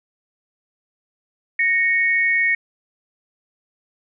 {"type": "tone pair together", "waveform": "sine", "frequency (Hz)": [1864.7, 2212], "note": ["A#6", "C#7"], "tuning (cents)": [0, -4], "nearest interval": "minor third", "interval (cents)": 296, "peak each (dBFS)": -18, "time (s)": [1.59, 2.55], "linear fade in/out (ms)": 5, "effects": []}